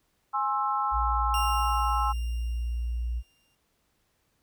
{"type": "chord", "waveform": "sine", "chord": "Ab augmented", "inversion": "none", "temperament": "equal with one note detuned", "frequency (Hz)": [830.6, 1061.7, 1318.5], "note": ["Ab5", "C6", "E6"], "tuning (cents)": [0, 25, 0], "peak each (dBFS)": -29, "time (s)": [0.33, 2.13], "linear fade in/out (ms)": 20}
{"type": "tone", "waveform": "sine", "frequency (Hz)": 59.2, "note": "A#1", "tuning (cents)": 27, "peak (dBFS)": -27, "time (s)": [0.91, 3.23], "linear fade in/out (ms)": 50}
{"type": "tone with exponential decay", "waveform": "sawtooth", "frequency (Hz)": 2794, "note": "F7", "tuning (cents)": 0, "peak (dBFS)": -27, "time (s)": [1.34, 3.55], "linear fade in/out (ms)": 1, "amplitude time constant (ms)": 480}
{"effects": ["pink hiss -72 dBFS RMS until 4.42 s"]}